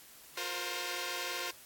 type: chord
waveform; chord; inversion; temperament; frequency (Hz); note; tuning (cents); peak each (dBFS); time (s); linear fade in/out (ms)
5% pulse; F suspended fourth; none; equal with one note detuned; 355.3 / 466.2 / 523.3; F4 / Bb4 / C5; +30 / 0 / 0; -28 / -30 / -27; 0.37-1.51; 5
effects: white hiss -55 dBFS RMS until 1.65 s + AAC 64 kbps